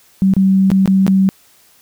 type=tone with dropouts; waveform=sine; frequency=191.8 Hz; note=G3; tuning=37 cents flat; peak=-8 dBFS; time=0.22-1.29 s; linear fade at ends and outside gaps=0 ms; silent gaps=0.337-0.366 / 0.703-0.716 / 0.858-0.876 / 1.066-1.079 s; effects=white hiss -50 dBFS RMS until 1.81 s